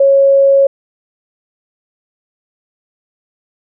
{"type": "tone", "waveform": "sine", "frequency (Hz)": 550, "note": "C#5", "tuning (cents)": -14, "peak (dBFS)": -5, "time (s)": [0, 0.67], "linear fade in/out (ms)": 5, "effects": []}